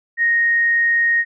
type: tone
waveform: sine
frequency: 1864.7 Hz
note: A#6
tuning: in tune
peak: -13 dBFS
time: 0.17-1.25 s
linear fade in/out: 50 ms
effects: none